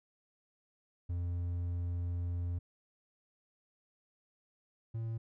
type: tone pair in turn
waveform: triangle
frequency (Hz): 87.31 / 113.37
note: F2 / A#2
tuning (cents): 0 / -48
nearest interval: perfect fourth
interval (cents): 452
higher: second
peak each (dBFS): -31 / -33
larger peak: first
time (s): 1.09-2.59 / 4.94-5.18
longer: first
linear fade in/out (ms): 10
effects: none